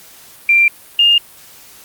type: tone pair in turn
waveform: sine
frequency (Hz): 2368 / 2823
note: D7 / F7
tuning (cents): +14 / +18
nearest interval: minor third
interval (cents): 304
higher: second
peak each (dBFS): -7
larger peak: neither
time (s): 0.49-0.68 / 0.99-1.18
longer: neither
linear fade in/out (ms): 2
effects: white hiss -41 dBFS RMS until 1.84 s + Opus 48 kbps